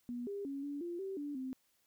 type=tone with pitch steps; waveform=sine; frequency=242.5 / 402 / 277.2 / 286.4 / 345.8 / 386.5 / 290 / 260.5 Hz; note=B3 / G4 / C#4 / D4 / F4 / G4 / D4 / C4; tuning=-31 / +44 / 0 / -43 / -17 / -24 / -22 / -7 cents; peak=-38 dBFS; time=0.09-1.53 s; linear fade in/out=0 ms; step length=180 ms; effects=white hiss -75 dBFS RMS until 1.86 s